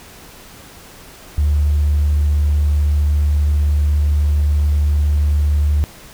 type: tone with tanh clipping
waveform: triangle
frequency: 73.7 Hz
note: D2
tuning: 7 cents sharp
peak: -11 dBFS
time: 1.38-5.84 s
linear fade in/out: 0 ms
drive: 1 dB
effects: pink hiss -40 dBFS RMS until 6.13 s